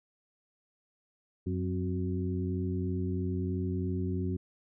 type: harmonic tone with a mistuned harmonic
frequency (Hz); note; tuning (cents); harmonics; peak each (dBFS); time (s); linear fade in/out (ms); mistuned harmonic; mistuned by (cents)
92; F#2; -9; 1 / 2 / 3 / 4; -32 / -35 / -37 / -38; 1.46-4.37; 10; 3; -57
effects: none